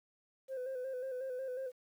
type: tone with vibrato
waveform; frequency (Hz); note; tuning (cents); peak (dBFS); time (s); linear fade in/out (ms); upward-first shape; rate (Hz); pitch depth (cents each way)
sine; 516; C5; -24; -35; 0.48-1.72; 50; square; 5.5; 46
effects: tanh soft clip ceiling -36 dBFS + 11-bit